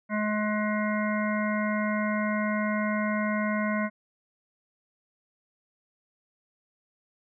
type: harmonic tone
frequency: 211.7 Hz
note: G#3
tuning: 33 cents sharp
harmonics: 1 / 3 / 5 / 7 / 9 / 10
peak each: -27 / -32 / -34 / -35 / -37 / -37 dBFS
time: 0.09-3.9 s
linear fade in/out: 50 ms
effects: none